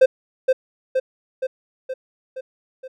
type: tone with echo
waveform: triangle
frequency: 520 Hz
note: C5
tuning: 11 cents flat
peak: -6 dBFS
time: 0.01-0.06 s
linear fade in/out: 10 ms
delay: 470 ms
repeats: 6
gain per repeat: -4 dB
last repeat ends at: 2.88 s
effects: none